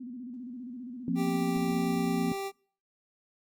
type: tone with vibrato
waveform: sine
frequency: 246.9 Hz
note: B3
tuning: in tune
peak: -38 dBFS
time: 0-1.8 s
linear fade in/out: 10 ms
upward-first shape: square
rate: 15 Hz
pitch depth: 83 cents each way
type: chord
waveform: sine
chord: F suspended fourth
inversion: none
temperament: just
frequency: 174.61 / 232.8 / 261.9 Hz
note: F3 / Bb3 / C4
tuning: 0 / -2 / +2 cents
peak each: -31 dBFS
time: 1.08-2.32 s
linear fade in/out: 2 ms
type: tone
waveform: 25% pulse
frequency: 392 Hz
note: G4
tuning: in tune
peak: -29 dBFS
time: 1.15-2.52 s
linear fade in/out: 50 ms
effects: noise-tail reverb RT60 0.5 s tail -25 dB re dry + Opus 48 kbps